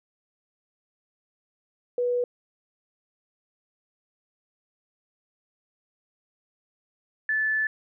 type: tone pair in turn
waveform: sine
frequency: 489.1 / 1743 Hz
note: B4 / A6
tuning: -17 / -17 cents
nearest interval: octave + minor seventh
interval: 2200 cents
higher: second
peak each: -22 dBFS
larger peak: neither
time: 1.98-2.24 / 7.29-7.67 s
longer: second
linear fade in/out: 2 ms
effects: none